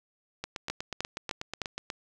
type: two click trains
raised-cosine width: 0.2 ms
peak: -17 / -14 dBFS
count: 13 / 4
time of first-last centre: 0.44-1.902 / 0.7-1.617 s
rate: 8.21 / 3.27 Hz
effects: none